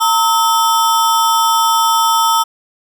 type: ring-modulated tone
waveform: square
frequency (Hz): 1100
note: C#6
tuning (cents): -14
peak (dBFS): -8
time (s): 0-2.44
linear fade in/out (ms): 20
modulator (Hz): 190
effects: none